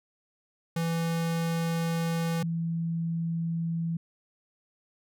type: tone pair in turn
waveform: square / sine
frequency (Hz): 166.2 / 166.2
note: E3 / E3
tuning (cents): +15 / +15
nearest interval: unison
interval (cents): 0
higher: neither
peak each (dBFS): -27 / -27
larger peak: neither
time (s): 0.76-2.43 / 2.43-3.97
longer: first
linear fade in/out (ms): 5
effects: none